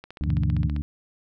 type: click train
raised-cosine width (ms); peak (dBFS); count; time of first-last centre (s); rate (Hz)
0.3; -24; 12; 0.04-0.764; 15.2
type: harmonic tone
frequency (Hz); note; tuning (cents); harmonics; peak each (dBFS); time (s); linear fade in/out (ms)
73.42; D2; 0; 1 / 2 / 3 / 4; -25 / -31 / -35 / -37; 0.21-0.82; 0
type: chord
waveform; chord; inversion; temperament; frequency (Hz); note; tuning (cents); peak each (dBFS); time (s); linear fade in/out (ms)
sine; E minor seventh; first; equal; 98 / 123.47 / 146.83 / 164.81; G2 / B2 / D3 / E3; 0 / 0 / 0 / 0; -27; 0.26-0.68; 5
effects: none